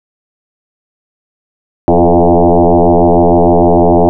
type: tone with frequency modulation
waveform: sine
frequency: 175.6 Hz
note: F3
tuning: 10 cents sharp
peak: -4 dBFS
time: 1.88-4.09 s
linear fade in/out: 0 ms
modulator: 86.1 Hz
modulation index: 7.3
effects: none